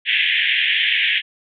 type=band-pass noise; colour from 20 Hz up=white; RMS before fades=-18 dBFS; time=0.05-1.22 s; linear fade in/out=50 ms; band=1700 to 3400 Hz; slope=96 dB/octave; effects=none